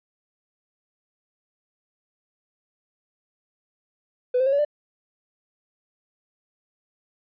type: tone with pitch steps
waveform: triangle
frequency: 499 / 520.8 / 543.5 / 567.3 / 592 Hz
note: B4 / C5 / C#5 / C#5 / D5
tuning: +18 / -8 / -34 / +40 / +14 cents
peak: -14 dBFS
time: 4.34-4.65 s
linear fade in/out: 10 ms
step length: 62 ms
effects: tanh soft clip ceiling -15 dBFS + resampled to 11025 Hz